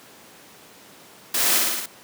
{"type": "noise with echo", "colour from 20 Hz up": "white", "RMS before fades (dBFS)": -22, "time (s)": [1.34, 1.58], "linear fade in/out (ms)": 5, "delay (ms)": 56, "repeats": 5, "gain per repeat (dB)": -2, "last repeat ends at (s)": 1.86, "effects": ["pink hiss -47 dBFS RMS until 2.03 s", "high-pass 200 Hz 12 dB/octave"]}